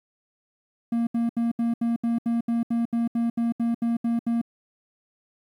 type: tone bursts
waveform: triangle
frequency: 233.1 Hz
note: A#3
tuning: in tune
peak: -19 dBFS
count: 16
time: 0.92-4.415 s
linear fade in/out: 5 ms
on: 150 ms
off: 73 ms
effects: 10-bit